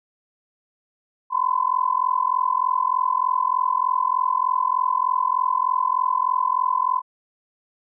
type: tone with amplitude modulation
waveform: sine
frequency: 1018 Hz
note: C6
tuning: 48 cents flat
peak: -14 dBFS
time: 1.3-7.02 s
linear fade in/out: 50 ms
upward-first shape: sine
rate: 43.3 Hz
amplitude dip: 95%
effects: none